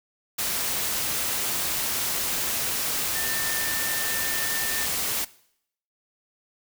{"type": "tone in noise", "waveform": "sine", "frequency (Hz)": 1796, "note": "A6", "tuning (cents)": 35, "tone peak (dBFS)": -32, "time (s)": [3.15, 4.86], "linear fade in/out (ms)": 10, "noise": "white", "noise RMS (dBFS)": -27, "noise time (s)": [0.38, 5.25], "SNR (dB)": -8, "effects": ["noise-tail reverb RT60 0.7 s tail -20 dB re dry"]}